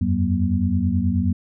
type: tone cluster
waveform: sine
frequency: 85.1 / 94.5 / 188.5 / 239.7 Hz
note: F2 / F#2 / F#3 / A#3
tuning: -44 / +37 / +32 / +48 cents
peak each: -23 dBFS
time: 0.01-1.33 s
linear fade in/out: 5 ms
effects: none